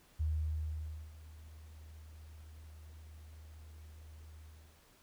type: tone with ADSR envelope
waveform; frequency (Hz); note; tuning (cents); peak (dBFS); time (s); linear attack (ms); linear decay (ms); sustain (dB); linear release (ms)
sine; 77.6; D#2; -4; -30; 0.19-4.85; 18; 900; -20; 420
effects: pink hiss -65 dBFS RMS until 5.02 s